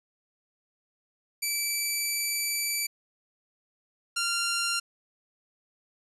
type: tone pair in turn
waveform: 10% pulse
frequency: 2318 / 1387.1 Hz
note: D7 / F6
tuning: -23 / -12 cents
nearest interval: major sixth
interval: 889 cents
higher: first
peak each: -18 dBFS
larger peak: neither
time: 1.42-2.87 / 4.16-4.8 s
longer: first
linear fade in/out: 10 ms
effects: resampled to 32000 Hz + 10-bit